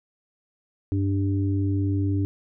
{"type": "harmonic tone", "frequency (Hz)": 98, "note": "G2", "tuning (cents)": 0, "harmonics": [1, 3, 4], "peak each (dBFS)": [-22, -26, -37], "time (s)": [0.92, 2.25], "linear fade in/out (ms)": 0, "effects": []}